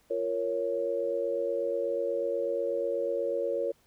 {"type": "chord", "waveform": "sine", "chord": "Bb minor", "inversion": "second", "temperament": "equal", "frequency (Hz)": [349.2, 466.2, 554.4], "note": ["F4", "Bb4", "Db5"], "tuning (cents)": [0, 0, 0], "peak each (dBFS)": [-36, -31, -30], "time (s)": [0.1, 3.72], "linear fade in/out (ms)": 10, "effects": ["pink hiss -66 dBFS RMS until 3.86 s"]}